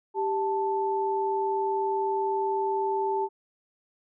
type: tone pair together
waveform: sine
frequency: 392 / 880 Hz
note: G4 / A5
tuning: 0 / 0 cents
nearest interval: octave + major second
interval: 1400 cents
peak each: -27 dBFS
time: 0.14-3.29 s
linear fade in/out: 50 ms
effects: none